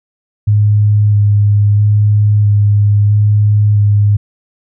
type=tone with vibrato; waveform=sine; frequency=103.83 Hz; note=G#2; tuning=in tune; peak=-6 dBFS; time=0.47-4.17 s; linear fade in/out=10 ms; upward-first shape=square; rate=0.76 Hz; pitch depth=12 cents each way; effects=none